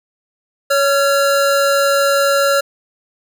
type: tone pair together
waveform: square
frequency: 559.2 / 1373 Hz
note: C#5 / F6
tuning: +15 / -30 cents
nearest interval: octave + major third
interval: 1555 cents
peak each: -14 / -17 dBFS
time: 0.7-2.61 s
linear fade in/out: 10 ms
effects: none